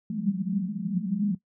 white band-pass noise, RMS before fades -28 dBFS, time 0.1-1.35 s, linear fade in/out 2 ms, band 180 to 210 Hz, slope 96 dB/octave, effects noise-tail reverb RT60 0.1 s tail -17 dB re dry

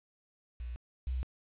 sine tone pair in turn, 60.1 / 63.66 Hz, B1 / C2, -46 / -47 cents, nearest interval minor second, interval 99 cents, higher second, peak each -37 / -31 dBFS, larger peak second, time 0.6-0.76 / 1.07-1.23 s, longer neither, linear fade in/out 0 ms, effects resampled to 8000 Hz + 10-bit

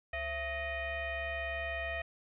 sine tone with frequency modulation, 1268 Hz, D#6, 32 cents sharp, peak -34 dBFS, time 0.13-2.02 s, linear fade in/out 5 ms, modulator 599 Hz, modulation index 2.1, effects none

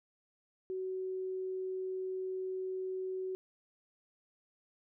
sine tone, 374.8 Hz, F#4, 22 cents sharp, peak -35 dBFS, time 0.7-3.35 s, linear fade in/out 0 ms, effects none

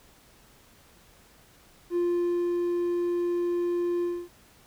triangle tone with ADSR envelope, 349.2 Hz, F4, in tune, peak -20 dBFS, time 1.9-4.29 s, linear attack 63 ms, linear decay 540 ms, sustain -2 dB, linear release 260 ms, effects tanh soft clip ceiling -16 dBFS + pink hiss -57 dBFS RMS until 4.66 s

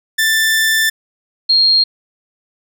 sawtooth / sine tone pair in turn, 1771 / 4234 Hz, A6 / C8, +11 / +20 cents, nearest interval octave + minor third, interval 1509 cents, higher second, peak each -8 dBFS, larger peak neither, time 0.18-0.9 / 1.49-1.84 s, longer first, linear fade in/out 10 ms, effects none

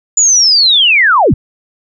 sine linear sweep, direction down, 7040 to 55.9 Hz, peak -5 dBFS, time 0.17-1.34 s, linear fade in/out 5 ms, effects none

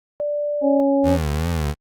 sine tone, 587.3 Hz, D5, in tune, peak -20 dBFS, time 0.2-0.8 s, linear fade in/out 0 ms
harmonic tone, 277.2 Hz, C#4, in tune, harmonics 1 / 2 / 3, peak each -17 / -18 / -27 dBFS, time 0.61-1.19 s, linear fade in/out 50 ms
25% pulse tone with vibrato, 79.1 Hz, D#2, 29 cents sharp, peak -16 dBFS, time 1.03-1.75 s, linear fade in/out 50 ms, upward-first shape triangle, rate 2.7 Hz, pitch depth 170 cents each way
effects Opus 48 kbps

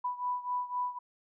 sine beating tone pair, 987.8 / 991.7 Hz, B5 / B5, 0 / +7 cents, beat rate 3.9 Hz, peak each -33 / -36 dBFS, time 0.04-0.99 s, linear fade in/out 10 ms, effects none

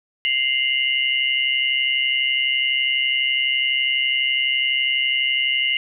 sine tone cluster, 2093 / 2800 / 2932 Hz, C7 / F7 / F#7, 0 / +4 / -16 cents, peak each -22 dBFS, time 0.25-5.77 s, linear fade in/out 0 ms, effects none

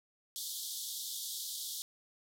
pink band-pass noise, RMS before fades -41 dBFS, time 0.36-1.82 s, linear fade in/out 0 ms, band 3300 to 16000 Hz, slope 96 dB/octave, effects none

